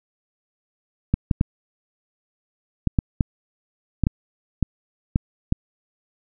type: clicks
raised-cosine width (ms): 5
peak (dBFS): -5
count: 11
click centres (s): 1.14 / 1.312 / 1.411 / 2.873 / 2.988 / 3.208 / 4.037 / 4.069 / 4.627 / 5.159 / 5.524
effects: none